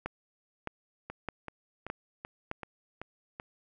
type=two click trains; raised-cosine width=0.5 ms; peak=-19 / -24 dBFS; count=5 / 7; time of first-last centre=0.06-2.514 / 1.1-3.399 s; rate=1.63 / 2.61 Hz; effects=none